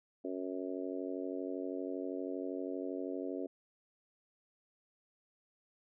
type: harmonic tone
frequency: 92.6 Hz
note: F#2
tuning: 2 cents sharp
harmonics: 3 / 4 / 5 / 6 / 7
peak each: -40 / -42 / -44 / -46 / -47 dBFS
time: 0.24-3.47 s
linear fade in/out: 10 ms
effects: none